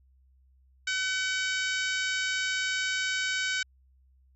harmonic tone with a mistuned harmonic, 757 Hz, F#5, 39 cents sharp, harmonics 2 / 3 / 4 / 5 / 6 / 7 / 8 / 9 / 10, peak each -30 / -34 / -36 / -38 / -40 / -41 / -42 / -43 / -44 dBFS, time 0.87-3.63 s, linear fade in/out 5 ms, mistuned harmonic 8, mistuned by -16 cents, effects added 65 Hz sine -59 dBFS peak until 4.35 s

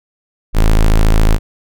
square tone, 26.99 Hz, A0, 32 cents flat, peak -7 dBFS, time 0.53-1.39 s, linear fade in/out 50 ms, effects none

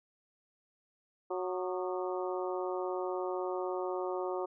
harmonic tone with a mistuned harmonic, 183.7 Hz, F#3, 12 cents flat, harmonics 2 / 3 / 4 / 5 / 6 / 7, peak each -35 / -39 / -41 / -43 / -45 / -46 dBFS, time 1.3-4.46 s, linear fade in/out 10 ms, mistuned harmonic 7, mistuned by -91 cents, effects none

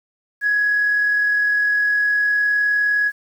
sine tone with amplitude modulation, 1673 Hz, G#6, 12 cents sharp, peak -13 dBFS, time 0.41-3.12 s, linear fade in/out 50 ms, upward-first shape sine, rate 39.6 Hz, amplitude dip 25%, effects tanh soft clip ceiling -10 dBFS + 8-bit

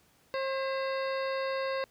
harmonic tone with a mistuned harmonic, 535 Hz, C5, 38 cents sharp, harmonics 1 / 2 / 3 / 4 / 5 / 7 / 8 / 9, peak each -31 / -37 / -41 / -43 / -45 / -48 / -49 / -50 dBFS, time 0.34-1.84 s, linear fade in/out 0 ms, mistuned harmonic 4, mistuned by -93 cents, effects pink hiss -65 dBFS RMS until 1.9 s + high-pass 60 Hz 12 dB/octave

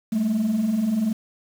sine tone pair together, 199.31 / 220.2 Hz, G3 / A3, +29 / +2 cents, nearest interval major second, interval 173 cents, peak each -25 / -18 dBFS, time 0.12-1.13 s, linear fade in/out 10 ms, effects tanh soft clip ceiling -17 dBFS + 7-bit

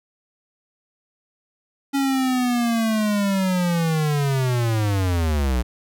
square linear sweep, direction down, 278.7 to 58.27 Hz, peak -19 dBFS, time 1.93-5.63 s, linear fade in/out 20 ms, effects none

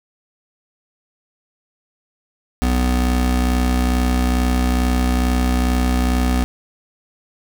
square tone pair together, 62.3 / 249.2 Hz, B1 / B3, +16 / +16 cents, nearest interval 2 octaves, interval 2400 cents, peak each -17 / -21 dBFS, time 2.62-6.44 s, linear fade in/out 0 ms, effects none

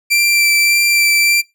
sawtooth tone with vibrato, 2349 Hz, D7, in tune, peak -7 dBFS, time 0.1-1.42 s, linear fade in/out 20 ms, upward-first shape sine, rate 1.7 Hz, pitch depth 11 cents each way, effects noise-tail reverb RT60 0.2 s tail -22 dB re dry

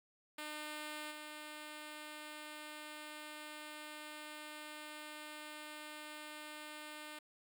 5% pulse tone with level steps, 302.6 Hz, D#4, 48 cents flat, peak -32 / -36 dBFS, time 0.38-7.19 s, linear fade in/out 5 ms, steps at 1.1 s, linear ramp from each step 20 ms, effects none

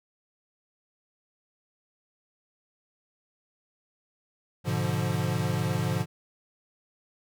square chord, G# diminished seventh, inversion none, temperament equal, 103.83 / 123.47 / 146.83 / 174.61 Hz, G#2 / B2 / D3 / F3, 0 / 0 / 0 / 0 cents, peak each -32 dBFS, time 4.64-6.06 s, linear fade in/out 50 ms, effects none

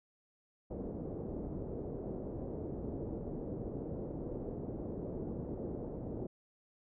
white low-pass noise, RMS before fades -41 dBFS, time 0.7-6.27 s, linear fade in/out 10 ms, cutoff 480 Hz, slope 24 dB/octave, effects none

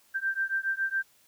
sine beating tone pair, 1568 / 1575.2 Hz, G6 / G6, 0 / +8 cents, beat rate 7.2 Hz, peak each -30 dBFS, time 0.14-1.03 s, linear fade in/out 20 ms, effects white hiss -63 dBFS RMS until 1.27 s

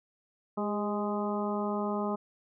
harmonic tone with a mistuned harmonic, 207.7 Hz, G#3, in tune, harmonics 1 / 2 / 3 / 4 / 5 / 6, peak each -32 / -35 / -37 / -38 / -39 / -40 dBFS, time 0.57-2.16 s, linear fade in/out 10 ms, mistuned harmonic 2, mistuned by -34 cents, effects none

